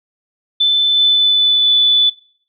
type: tone with pitch glide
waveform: sine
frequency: 3520 to 3480 Hz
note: A7 to A7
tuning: 0 to -20 cents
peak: -9 dBFS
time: 0.6-2.1 s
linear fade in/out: 10 ms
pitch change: -20 cents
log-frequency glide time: 0.88-1.73 s
effects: noise-tail reverb RT60 0.5 s tail -18 dB re dry